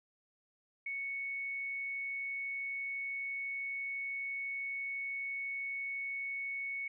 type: tone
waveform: sine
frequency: 2217 Hz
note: C#7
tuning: in tune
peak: -36 dBFS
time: 0.86-6.88 s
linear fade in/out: 5 ms
effects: none